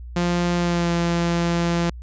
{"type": "tone with pitch glide", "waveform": "sawtooth", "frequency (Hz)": [174.61, 170.92], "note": ["F3", "F3"], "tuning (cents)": [0, -37], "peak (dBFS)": -15, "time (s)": [0.16, 1.9], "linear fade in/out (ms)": 5, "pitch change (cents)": -37, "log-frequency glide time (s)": [0.56, 0.91], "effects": ["added 60 Hz sine -33 dBFS peak until 2.02 s", "resampled to 16000 Hz"]}